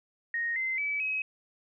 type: tone with pitch steps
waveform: sine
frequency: 1864.7 / 2069 / 2296 / 2547 Hz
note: A#6 / C7 / D7 / D#7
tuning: 0 / -20 / -40 / +40 cents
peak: -28 dBFS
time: 0.34-1.22 s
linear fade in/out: 2 ms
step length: 220 ms
effects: none